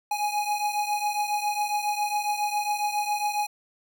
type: beating tone pair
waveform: square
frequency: 830.6 / 837.9 Hz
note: G#5 / G#5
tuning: 0 / +15 cents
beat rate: 7.3 Hz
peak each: -27 / -31 dBFS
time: 0.11-3.47 s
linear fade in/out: 5 ms
effects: none